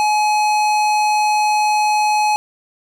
sine tone with hard clipping, 846 Hz, G#5, 32 cents sharp, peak -15 dBFS, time 0-2.36 s, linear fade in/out 0 ms, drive 16 dB, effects none

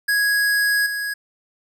square tone with level steps, 1661.2 Hz, G#6, in tune, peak -17 / -24 dBFS, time 0.08-1.14 s, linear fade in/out 10 ms, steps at 0.86 s, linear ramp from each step 5 ms, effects none

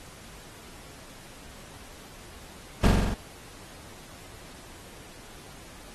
brown noise with echo, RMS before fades -17 dBFS, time 2.83-2.88 s, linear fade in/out 10 ms, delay 44 ms, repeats 6, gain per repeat -2 dB, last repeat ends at 3.144 s, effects pink hiss -48 dBFS RMS until 5.94 s + AAC 32 kbps

